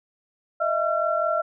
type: tone cluster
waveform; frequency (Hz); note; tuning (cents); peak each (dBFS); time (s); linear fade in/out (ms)
sine; 622 / 667 / 1360; D#5 / E5 / F6; -1 / +20 / -46; -25; 0.6-1.42; 10
effects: none